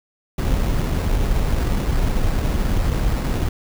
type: noise with sample-and-hold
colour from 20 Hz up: brown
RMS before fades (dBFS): -19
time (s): 0.38-3.49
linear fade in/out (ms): 5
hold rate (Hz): 3150
effects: none